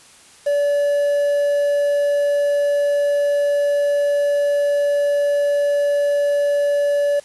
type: tone with quantisation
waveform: triangle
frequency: 575 Hz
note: D5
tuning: 37 cents flat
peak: -13 dBFS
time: 0.46-7.2 s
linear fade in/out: 10 ms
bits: 6
effects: white hiss -47 dBFS RMS until 7.24 s + resampled to 24000 Hz